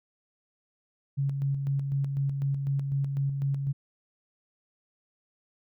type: tone with tremolo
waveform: sine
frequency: 138.59 Hz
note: C#3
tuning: in tune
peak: -24 dBFS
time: 1.17-3.73 s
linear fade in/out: 20 ms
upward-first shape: square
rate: 4 Hz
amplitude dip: 40%
effects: none